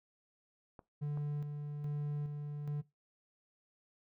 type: clicks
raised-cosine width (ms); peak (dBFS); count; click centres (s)
1; -37; 2; 0.792 / 1.174
type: tone with tremolo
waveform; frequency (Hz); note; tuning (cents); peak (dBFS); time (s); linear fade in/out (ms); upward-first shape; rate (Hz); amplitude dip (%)
triangle; 146.83; D3; 0; -32; 1.01-2.82; 20; square; 1.2; 40
effects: noise-tail reverb RT60 0.2 s tail -19 dB re dry